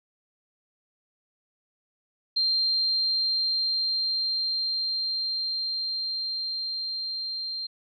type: tone with level ramp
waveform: sine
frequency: 4173 Hz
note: C8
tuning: 5 cents flat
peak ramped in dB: -21 to -30 dBFS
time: 2.36-7.67 s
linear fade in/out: 10 ms
effects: none